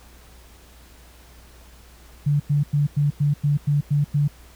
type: tone bursts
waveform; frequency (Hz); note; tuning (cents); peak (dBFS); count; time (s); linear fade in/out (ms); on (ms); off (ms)
sine; 145.3; D3; -18; -16; 9; 2.26-4.28; 10; 140; 95
effects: added 60 Hz sine -47 dBFS peak until 4.55 s + pink hiss -51 dBFS RMS until 4.55 s

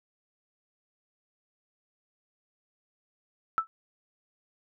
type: tone with exponential decay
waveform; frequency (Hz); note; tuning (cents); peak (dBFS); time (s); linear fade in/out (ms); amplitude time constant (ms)
sine; 1318.5; E6; 0; -18; 3.58-3.67; 0; 19
effects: none

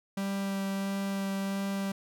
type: tone with vibrato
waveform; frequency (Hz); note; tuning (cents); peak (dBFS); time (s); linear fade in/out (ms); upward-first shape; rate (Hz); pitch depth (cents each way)
45% pulse; 196; G3; 0; -30; 0.17-1.92; 5; sine; 1.5; 8
effects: none

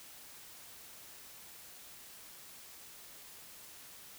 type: silence
effects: white hiss -53 dBFS RMS until 4.18 s

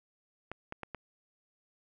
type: clicks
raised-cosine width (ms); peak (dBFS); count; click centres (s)
0.5; -24; 4; 0.516 / 0.724 / 0.833 / 0.947
effects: none

